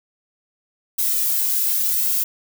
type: noise with flanger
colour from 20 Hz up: violet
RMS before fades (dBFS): -20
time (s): 0.98-2.24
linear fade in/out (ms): 10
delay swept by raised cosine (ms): 1.7 to 2.2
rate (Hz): 0.89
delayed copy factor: -0.6
effects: none